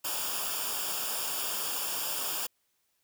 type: noise with comb filter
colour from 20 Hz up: white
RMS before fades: -33 dBFS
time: 0.04-2.47 s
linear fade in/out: 10 ms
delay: 0.49 ms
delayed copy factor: -0.75
effects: white hiss -75 dBFS RMS until 3.03 s